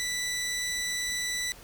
15% pulse tone, 1975.5 Hz, B6, in tune, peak -23 dBFS, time 0-1.52 s, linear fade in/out 0 ms, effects added 41 Hz sine -53 dBFS peak until 1.63 s + pink hiss -50 dBFS RMS until 1.63 s

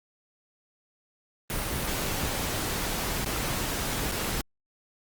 pink noise with dropouts, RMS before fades -30 dBFS, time 1.5-4.41 s, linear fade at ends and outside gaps 0 ms, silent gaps 3.246-3.261 / 4.114-4.12 s, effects Opus 32 kbps

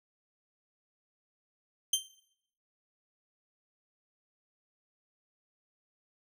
20% pulse tone with exponential decay, 3136 Hz, G7, in tune, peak -17 dBFS, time 1.93-2.06 s, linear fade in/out 5 ms, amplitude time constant 27 ms, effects noise-tail reverb RT60 0.7 s tail -17 dB re dry

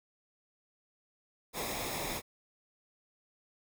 pink noise with comb filter, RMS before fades -37 dBFS, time 1.53-2.22 s, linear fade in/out 50 ms, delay 0.67 ms, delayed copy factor -0.6, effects none

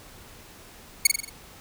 10% pulse tone with echo, 2217 Hz, C#7, in tune, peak -3 dBFS, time 1.05-1.07 s, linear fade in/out 5 ms, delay 45 ms, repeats 5, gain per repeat -5 dB, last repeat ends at 1.295 s, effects pink hiss -48 dBFS RMS until 1.6 s

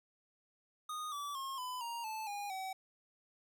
square tone with pitch steps, 1236 / 1153.2 / 1076 / 1003.9 / 936.7 / 874 / 815.5 / 760.8 Hz, D#6 / D6 / C6 / B5 / A#5 / A5 / G#5 / F#5, -12 / -32 / +48 / +28 / +8 / -12 / -32 / +48 cents, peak -40 dBFS, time 0.89-2.73 s, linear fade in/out 5 ms, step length 230 ms, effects none

